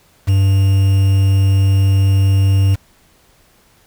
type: tone with quantisation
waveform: triangle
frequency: 97.3 Hz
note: G2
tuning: 12 cents flat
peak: -7 dBFS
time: 0.27-2.76 s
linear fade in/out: 20 ms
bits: 5
effects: pink hiss -52 dBFS RMS until 3.86 s